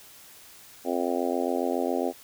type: harmonic tone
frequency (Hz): 87.31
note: F2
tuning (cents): 0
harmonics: 3 / 4 / 5 / 6 / 7 / 8 / 9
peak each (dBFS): -30 / -31 / -32 / -33 / -33 / -34 / -35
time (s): 0.84-2.13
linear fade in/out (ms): 50
effects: white hiss -50 dBFS RMS until 2.23 s